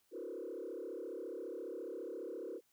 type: tone with frequency modulation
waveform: sine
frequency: 415.3 Hz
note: G#4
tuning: in tune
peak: -40 dBFS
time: 0.11-2.61 s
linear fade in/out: 50 ms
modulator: 34.6 Hz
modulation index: 2.7
effects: tanh soft clip ceiling -37 dBFS + white hiss -75 dBFS RMS until 2.72 s